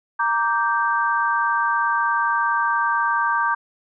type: chord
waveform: sine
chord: G minor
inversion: first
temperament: equal with one note detuned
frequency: 932.3 / 1169.2 / 1568 Hz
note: Bb5 / D6 / G6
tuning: 0 / -8 / 0 cents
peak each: -22 dBFS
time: 0.19-3.55 s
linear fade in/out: 10 ms
effects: none